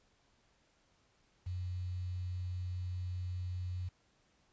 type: tone with quantisation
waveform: sine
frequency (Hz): 90.5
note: F#2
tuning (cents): -38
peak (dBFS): -36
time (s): 1.46-3.89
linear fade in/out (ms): 10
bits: 10
effects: pink hiss -72 dBFS RMS until 4.52 s + resampled to 16000 Hz